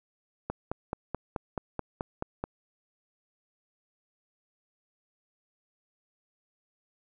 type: click train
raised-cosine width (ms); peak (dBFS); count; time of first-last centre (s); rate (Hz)
1; -17; 10; 0.5-2.44; 4.64
effects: none